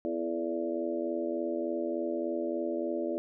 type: harmonic tone with a mistuned harmonic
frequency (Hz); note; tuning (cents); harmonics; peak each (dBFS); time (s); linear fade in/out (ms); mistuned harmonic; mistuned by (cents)
83.4; E2; +21; 3 / 4 / 5 / 6 / 7 / 8; -38 / -33 / -38 / -45 / -35 / -44; 0.05-3.18; 0; 5; +30
effects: none